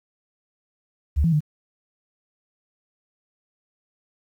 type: tone with pitch steps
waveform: sine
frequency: 72.5 / 165.7 / 150.7 Hz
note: D2 / E3 / D3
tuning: -22 / +9 / +45 cents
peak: -16 dBFS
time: 1.16-1.406 s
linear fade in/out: 20 ms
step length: 82 ms
effects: 9-bit